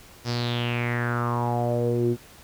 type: tone with low-pass filter sweep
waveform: sawtooth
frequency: 119.9 Hz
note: A#2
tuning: 49 cents sharp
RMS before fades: -25 dBFS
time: 0.24-2.17 s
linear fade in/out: 50 ms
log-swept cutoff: 5400 to 310 Hz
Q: 5.5
effects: pink hiss -49 dBFS RMS until 2.43 s